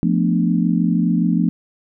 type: chord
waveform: sine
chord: B half-diminished seventh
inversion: second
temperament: equal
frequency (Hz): 174.61 / 220 / 246.9 / 293.7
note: F3 / A3 / B3 / D4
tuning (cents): 0 / 0 / 0 / 0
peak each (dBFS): -17 / -20 / -21 / -23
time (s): 0.03-1.49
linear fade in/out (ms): 0
effects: none